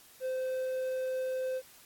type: tone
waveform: triangle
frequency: 517 Hz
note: C5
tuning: 21 cents flat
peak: -29 dBFS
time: 0.2-1.62 s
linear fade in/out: 50 ms
effects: white hiss -57 dBFS RMS until 1.85 s + AAC 64 kbps